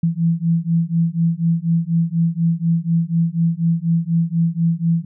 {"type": "beating tone pair", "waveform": "sine", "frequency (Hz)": [164.81, 168.91], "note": ["E3", "E3"], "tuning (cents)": [0, 43], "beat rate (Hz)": 4.1, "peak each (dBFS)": -18, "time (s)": [0.03, 5.05], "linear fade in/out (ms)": 5, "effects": []}